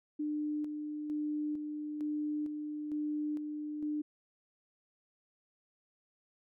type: tone with tremolo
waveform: sine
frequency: 299.9 Hz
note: D4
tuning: 36 cents sharp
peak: -32 dBFS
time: 0.19-4.02 s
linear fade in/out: 10 ms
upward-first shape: square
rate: 1.1 Hz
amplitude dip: 40%
effects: none